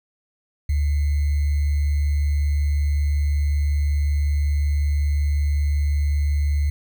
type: tone with sample-and-hold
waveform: sine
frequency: 72.7 Hz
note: D2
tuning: 17 cents flat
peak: -17 dBFS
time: 0.69-6.7 s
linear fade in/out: 5 ms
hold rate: 2100 Hz
effects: none